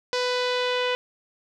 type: tone with low-pass filter sweep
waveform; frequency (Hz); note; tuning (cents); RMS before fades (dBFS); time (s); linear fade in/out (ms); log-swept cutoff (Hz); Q
sawtooth; 497.3; B4; +12; -25; 0.13-0.95; 0; 4900 to 3100; 2.5
effects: none